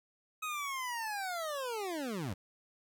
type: linear sweep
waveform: 25% pulse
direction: down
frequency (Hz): 1273 to 82.6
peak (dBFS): -32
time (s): 0.42-2.34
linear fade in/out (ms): 10
effects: none